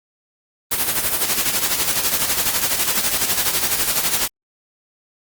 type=noise with tremolo; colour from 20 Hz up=white; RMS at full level=-17 dBFS; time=0.71-4.28 s; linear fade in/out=10 ms; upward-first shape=sine; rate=12 Hz; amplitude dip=60%; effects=Opus 32 kbps